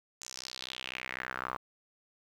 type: tone with band-pass filter sweep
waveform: sawtooth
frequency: 64 Hz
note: C2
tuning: 38 cents flat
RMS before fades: -41 dBFS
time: 0.21-1.57 s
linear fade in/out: 5 ms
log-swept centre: 6900 to 1100 Hz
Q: 3.6
effects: 10-bit